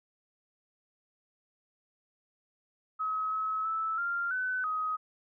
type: tone with pitch steps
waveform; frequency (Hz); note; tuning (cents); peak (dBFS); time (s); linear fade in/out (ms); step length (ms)
sine; 1278 / 1287 / 1312 / 1392 / 1508 / 1259; D#6 / E6 / E6 / F6 / F#6 / D#6; +46 / -42 / -9 / -6 / +32 / +20; -29; 2.99-4.97; 20; 330
effects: none